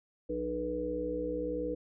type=harmonic tone; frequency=60.9 Hz; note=B1; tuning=24 cents flat; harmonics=1 / 3 / 5 / 7 / 8; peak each=-43 / -46 / -37 / -42 / -34 dBFS; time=0.29-1.75 s; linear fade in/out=10 ms; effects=none